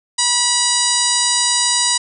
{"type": "harmonic tone with a mistuned harmonic", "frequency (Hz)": 972, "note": "B5", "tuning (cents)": -28, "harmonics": [1, 2, 3, 4, 5, 6, 7, 8, 9], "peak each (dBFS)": [-24, -26, -26, -21, -20, -25, -23, -23, -20], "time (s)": [0.18, 1.98], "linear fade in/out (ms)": 10, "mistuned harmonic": 6, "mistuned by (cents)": -16, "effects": []}